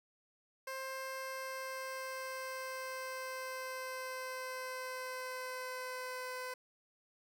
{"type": "tone with pitch glide", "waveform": "15% pulse", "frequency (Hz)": [528, 507.7], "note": ["C5", "B4"], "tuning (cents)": [16, 48], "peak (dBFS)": -34, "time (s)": [0.67, 6.54], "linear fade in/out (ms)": 5, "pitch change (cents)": -68, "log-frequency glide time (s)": [1.16, 6.3], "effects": []}